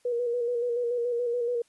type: tone with vibrato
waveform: sine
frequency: 480 Hz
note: B4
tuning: 49 cents flat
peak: -25 dBFS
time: 0.05-1.62 s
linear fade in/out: 5 ms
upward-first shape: square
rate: 7 Hz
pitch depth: 33 cents each way
effects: white hiss -66 dBFS RMS until 1.68 s + resampled to 24000 Hz

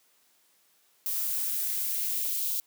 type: noise with high-pass filter sweep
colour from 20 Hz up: violet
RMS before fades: -30 dBFS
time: 1.06-2.6 s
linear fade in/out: 0 ms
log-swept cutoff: 830 to 3500 Hz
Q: 1.4
effects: white hiss -66 dBFS RMS until 2.66 s + high-pass 200 Hz 12 dB/octave

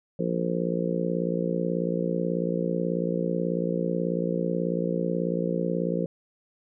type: harmonic tone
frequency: 58.27 Hz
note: A#1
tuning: in tune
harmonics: 3 / 4 / 5 / 6 / 7 / 8 / 9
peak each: -28 / -34 / -35 / -34 / -36 / -31 / -32 dBFS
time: 0.19-6.06 s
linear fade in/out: 5 ms
effects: none

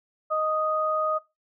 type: tone pair together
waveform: sine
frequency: 622.7 / 1244.5 Hz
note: D#5 / D#6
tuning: +1 / 0 cents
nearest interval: octave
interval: 1199 cents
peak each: -26 / -25 dBFS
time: 0.3-1.19 s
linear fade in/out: 20 ms
effects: noise-tail reverb RT60 0.2 s tail -17 dB re dry

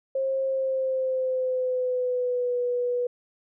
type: tone with pitch glide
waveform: sine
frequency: 534 to 489.7 Hz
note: C5 to B4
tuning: +35 to -15 cents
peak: -23 dBFS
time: 0.15-3.07 s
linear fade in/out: 5 ms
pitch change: -150 cents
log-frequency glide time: 0.45-2.58 s
effects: none

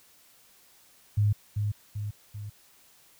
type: tone with echo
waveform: sine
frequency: 104 Hz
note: G#2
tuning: 3 cents sharp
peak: -20 dBFS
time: 1.17-1.33 s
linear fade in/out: 10 ms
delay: 390 ms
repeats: 3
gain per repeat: -5 dB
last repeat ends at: 2.5 s
effects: white hiss -59 dBFS RMS until 3.19 s

